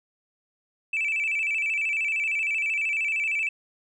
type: tone with vibrato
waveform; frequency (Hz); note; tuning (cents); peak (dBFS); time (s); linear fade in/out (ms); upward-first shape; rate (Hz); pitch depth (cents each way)
sine; 2469; D#7; -14; -22; 0.93-3.49; 5; square; 13; 110
effects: tanh soft clip ceiling -20 dBFS